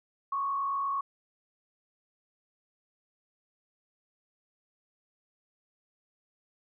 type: tone with frequency modulation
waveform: sine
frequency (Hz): 1108.7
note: C#6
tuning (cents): 0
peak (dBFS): -28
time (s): 0.32-1.01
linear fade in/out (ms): 5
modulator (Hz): 48.5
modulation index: 0.58
effects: none